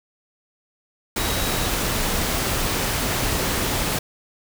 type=tone in noise; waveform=sine; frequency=3852 Hz; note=B7; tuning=44 cents flat; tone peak=-34 dBFS; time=1.18-1.67 s; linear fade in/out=5 ms; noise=pink; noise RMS=-23 dBFS; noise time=1.16-3.99 s; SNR=-14 dB; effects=none

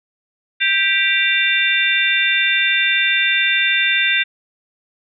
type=tone cluster; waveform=sine; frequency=1577 / 1965 / 2354 / 2753 / 3580 Hz; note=G6 / B6 / D7 / F7 / A7; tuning=+10 / -9 / +3 / -25 / +29 cents; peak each=-20 dBFS; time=0.6-4.24 s; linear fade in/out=20 ms; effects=none

